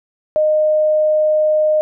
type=tone; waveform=sine; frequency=615 Hz; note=D#5; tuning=20 cents flat; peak=-11 dBFS; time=0.36-1.81 s; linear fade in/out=0 ms; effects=none